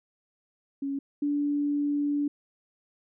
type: tone pair in turn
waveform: sine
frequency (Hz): 277.2 / 289.6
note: C#4 / D4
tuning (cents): 0 / -24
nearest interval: minor second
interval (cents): 76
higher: second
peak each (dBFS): -28 / -24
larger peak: second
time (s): 0.82-0.99 / 1.22-2.28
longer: second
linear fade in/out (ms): 5
effects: none